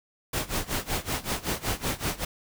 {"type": "noise with tremolo", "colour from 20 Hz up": "pink", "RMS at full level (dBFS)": -27, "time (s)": [0.33, 2.25], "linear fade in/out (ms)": 5, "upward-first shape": "sine", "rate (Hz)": 5.3, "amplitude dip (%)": 90, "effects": []}